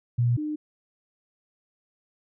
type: tone pair in turn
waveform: sine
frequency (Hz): 120.2 / 302.9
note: B2 / D#4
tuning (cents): -46 / -46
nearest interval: octave + major third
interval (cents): 1600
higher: second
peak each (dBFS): -19 / -27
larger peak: first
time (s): 0.18-0.37 / 0.37-0.56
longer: neither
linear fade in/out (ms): 10
effects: none